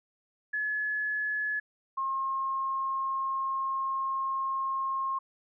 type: tone pair in turn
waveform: sine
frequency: 1706 / 1072.4 Hz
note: G#6 / C6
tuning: +46 / +42 cents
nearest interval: minor sixth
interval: 804 cents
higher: first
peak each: -28 dBFS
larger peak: neither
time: 0.53-1.6 / 1.97-5.19 s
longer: second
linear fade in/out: 10 ms
effects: none